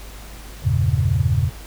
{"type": "chord", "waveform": "sine", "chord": "E diminished seventh", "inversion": "none", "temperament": "equal", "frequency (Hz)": [82.41, 98, 116.54, 138.59], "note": ["E2", "G2", "Bb2", "Db3"], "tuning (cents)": [0, 0, 0, 0], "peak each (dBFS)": -21, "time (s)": [0.62, 1.51], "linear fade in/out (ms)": 50, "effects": ["added 50 Hz sine -36 dBFS peak until 1.66 s", "pink hiss -41 dBFS RMS until 1.66 s"]}